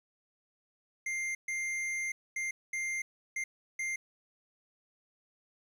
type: tone bursts at uneven times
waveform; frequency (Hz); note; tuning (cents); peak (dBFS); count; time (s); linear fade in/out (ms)
square; 2100; C7; +6; -33; 6; 1.06-1.35 / 1.48-2.12 / 2.36-2.51 / 2.73-3.02 / 3.36-3.44 / 3.79-3.96; 5
effects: low-pass 10000 Hz 12 dB/octave + 10-bit